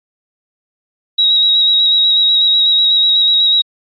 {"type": "tone with vibrato", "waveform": "sine", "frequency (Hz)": 3830, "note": "A#7", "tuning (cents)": 46, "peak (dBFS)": -8, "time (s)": [1.18, 3.62], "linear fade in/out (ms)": 10, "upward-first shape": "square", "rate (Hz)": 8.1, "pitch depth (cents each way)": 18, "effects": ["AAC 48 kbps"]}